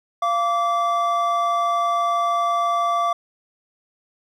triangle tone pair together, 690.8 / 1160 Hz, F5 / D6, -19 / -22 cents, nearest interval major sixth, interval 897 cents, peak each -20 / -18 dBFS, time 0.22-3.13 s, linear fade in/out 5 ms, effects none

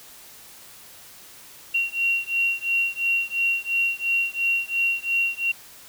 sine beating tone pair, 2746 / 2748.9 Hz, F7 / F7, -30 / -28 cents, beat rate 2.9 Hz, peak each -24 dBFS, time 1.74-5.52 s, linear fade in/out 10 ms, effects white hiss -46 dBFS RMS until 5.88 s

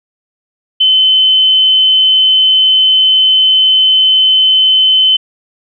sine tone, 3054 Hz, G7, 46 cents flat, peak -5 dBFS, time 0.8-5.17 s, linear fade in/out 10 ms, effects none

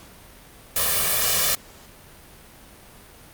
white noise with comb filter, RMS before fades -21 dBFS, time 0.76-1.55 s, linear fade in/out 2 ms, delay 1.7 ms, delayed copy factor +0.75, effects pink hiss -47 dBFS RMS until 3.33 s + Opus 48 kbps

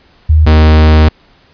sine / 45% pulse tone pair in turn, 77.78 / 77.78 Hz, D#2 / D#2, 0 / 0 cents, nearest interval unison, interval 0 cents, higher neither, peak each -3 dBFS, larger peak neither, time 0.29-0.46 / 0.46-1.09 s, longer second, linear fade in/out 10 ms, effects pink hiss -47 dBFS RMS until 1.53 s + resampled to 11025 Hz

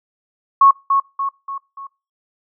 sine tone with echo, 1100 Hz, C#6, 14 cents flat, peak -6 dBFS, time 0.61-0.71 s, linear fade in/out 5 ms, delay 290 ms, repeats 4, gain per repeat -6 dB, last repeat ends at 1.87 s, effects noise-tail reverb RT60 0.3 s tail -25 dB re dry

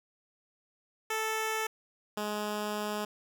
10% pulse tone pair in turn, 439.4 / 209.7 Hz, A4 / G#3, -2 / +17 cents, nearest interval octave + minor second, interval 1281 cents, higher first, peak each -22 / -24 dBFS, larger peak first, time 1.1-1.67 / 2.17-3.05 s, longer second, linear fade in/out 5 ms, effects none

